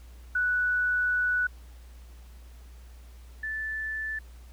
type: tone pair in turn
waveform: sine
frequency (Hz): 1479 / 1754.3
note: F#6 / A6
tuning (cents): -1 / -6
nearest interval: minor third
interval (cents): 295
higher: second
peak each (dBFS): -23 / -30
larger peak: first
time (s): 0.35-1.47 / 3.43-4.19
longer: first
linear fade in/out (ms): 5
effects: added 60 Hz sine -45 dBFS peak until 4.52 s + pink hiss -59 dBFS RMS until 4.52 s